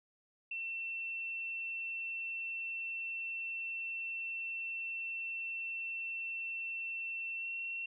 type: tone with pitch glide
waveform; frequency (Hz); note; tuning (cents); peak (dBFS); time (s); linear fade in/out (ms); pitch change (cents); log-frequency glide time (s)
sine; 2695 to 2718; E7 to F7; +38 to -48; -37; 0.51-7.86; 5; +14; 7.39-7.46
effects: none